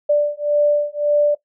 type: beating tone pair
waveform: sine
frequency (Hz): 587.3 / 589.1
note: D5 / D5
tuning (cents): 0 / +5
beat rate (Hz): 1.8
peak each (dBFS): -17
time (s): 0.09-1.35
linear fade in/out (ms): 10
effects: noise-tail reverb RT60 0.1 s tail -18 dB re dry